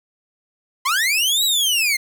sawtooth linear two-way sweep, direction up then down, 987.8 to 3951 to 2064 Hz, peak -13 dBFS, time 0.85-1.97 s, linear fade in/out 10 ms, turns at 1.44 s, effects none

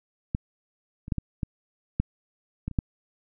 clicks, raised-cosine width 5 ms, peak -13 / -26 / -12 / -16 / -15 / -10 / -17 / -26 / -11 dBFS, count 9, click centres 0.349 / 1.081 / 1.122 / 1.183 / 1.432 / 2 / 2.68 / 2.713 / 2.788 s, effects none

